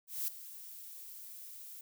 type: noise with ADSR envelope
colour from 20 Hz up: violet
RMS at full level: -34 dBFS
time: 0.07-1.81 s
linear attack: 210 ms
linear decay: 3 ms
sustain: -15 dB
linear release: 4 ms
effects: none